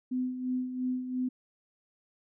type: tone with tremolo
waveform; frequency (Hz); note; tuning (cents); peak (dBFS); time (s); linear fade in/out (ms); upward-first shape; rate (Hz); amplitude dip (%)
sine; 253.7; B3; +47; -27; 0.11-1.29; 10; sine; 2.9; 60
effects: none